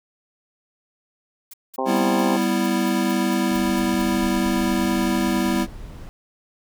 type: noise bursts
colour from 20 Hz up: blue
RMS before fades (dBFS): -39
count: 12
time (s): 1.51-4.022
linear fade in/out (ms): 5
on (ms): 26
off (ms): 200
type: harmonic tone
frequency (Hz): 131.4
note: C3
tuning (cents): +8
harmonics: 2 / 3 / 4 / 5 / 6 / 7 / 8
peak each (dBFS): -30 / -29 / -27 / -33 / -27 / -31 / -31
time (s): 1.78-2.37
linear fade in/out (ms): 5
type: chord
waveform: square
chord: E minor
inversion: first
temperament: equal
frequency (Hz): 196 / 246.9 / 329.6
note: G3 / B3 / E4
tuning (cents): 0 / 0 / 0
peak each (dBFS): -24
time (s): 1.85-5.67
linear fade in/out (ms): 50
type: noise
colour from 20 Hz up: brown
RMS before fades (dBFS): -36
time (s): 3.51-6.09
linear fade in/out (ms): 0
effects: none